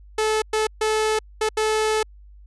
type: tone bursts at uneven times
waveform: sawtooth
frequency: 433.8 Hz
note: A4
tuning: 25 cents flat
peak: -15 dBFS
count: 5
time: 0.18-0.42 / 0.53-0.67 / 0.81-1.19 / 1.41-1.49 / 1.57-2.03 s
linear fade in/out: 5 ms
effects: added 50 Hz sine -43 dBFS peak until 2.46 s + resampled to 24000 Hz